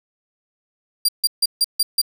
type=tone bursts; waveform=sawtooth; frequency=4756 Hz; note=D8; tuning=21 cents sharp; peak=-11 dBFS; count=6; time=1.05-2.016 s; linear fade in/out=5 ms; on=36 ms; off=150 ms; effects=none